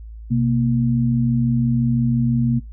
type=tone pair together; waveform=sine; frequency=127.9 / 233.8 Hz; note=C3 / A#3; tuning=-39 / +5 cents; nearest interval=minor seventh; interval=1044 cents; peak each=-18 dBFS; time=0.3-2.6 s; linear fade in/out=20 ms; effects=noise-tail reverb RT60 0.2 s tail -22 dB re dry + added 55 Hz sine -33 dBFS peak until 2.72 s